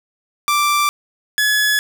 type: tone pair in turn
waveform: sawtooth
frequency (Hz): 1174.7 / 1699.9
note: D6 / G#6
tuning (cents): 0 / +40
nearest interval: tritone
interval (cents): 640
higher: second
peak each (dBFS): -10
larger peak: neither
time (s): 0.48-0.89 / 1.38-1.79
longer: neither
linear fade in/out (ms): 0
effects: none